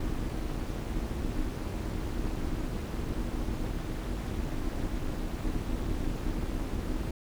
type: noise with amplitude modulation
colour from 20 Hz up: brown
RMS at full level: -29 dBFS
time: 0-7.11 s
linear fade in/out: 5 ms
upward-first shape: sine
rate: 282 Hz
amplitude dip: 75%
effects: none